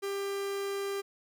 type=tone; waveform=45% pulse; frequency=396.8 Hz; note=G4; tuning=21 cents sharp; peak=-32 dBFS; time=0.02-1.02 s; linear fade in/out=20 ms; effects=none